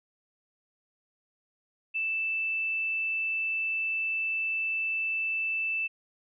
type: tone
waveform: sine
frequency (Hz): 2645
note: E7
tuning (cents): +5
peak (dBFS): -27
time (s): 1.94-5.88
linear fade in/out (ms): 20
effects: none